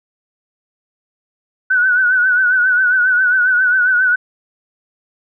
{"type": "tone with vibrato", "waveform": "sine", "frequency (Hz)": 1490, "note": "F#6", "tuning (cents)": 12, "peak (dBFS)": -10, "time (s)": [1.7, 4.16], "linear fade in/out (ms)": 10, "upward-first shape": "triangle", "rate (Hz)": 7.4, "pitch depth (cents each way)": 75, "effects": []}